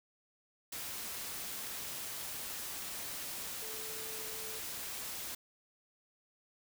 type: tone in noise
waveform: sine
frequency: 440 Hz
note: A4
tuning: in tune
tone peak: -50 dBFS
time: 3.62-4.59 s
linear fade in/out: 5 ms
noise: white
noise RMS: -42 dBFS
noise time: 0.72-5.35 s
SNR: -11 dB
effects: none